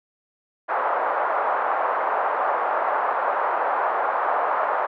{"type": "band-pass noise", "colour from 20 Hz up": "pink", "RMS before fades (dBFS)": -23, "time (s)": [0.68, 4.87], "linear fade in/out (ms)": 20, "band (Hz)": [620, 1300], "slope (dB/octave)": 24, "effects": []}